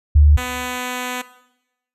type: tone pair in turn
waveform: sine / 5% pulse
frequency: 74 / 249.8 Hz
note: D2 / B3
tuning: +14 / +20 cents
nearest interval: octave + major sixth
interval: 2106 cents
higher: second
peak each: -7 / -12 dBFS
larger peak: first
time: 0.15-0.37 / 0.37-1.22 s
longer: second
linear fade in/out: 10 ms
effects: noise-tail reverb RT60 0.9 s tail -17 dB re dry + resampled to 32000 Hz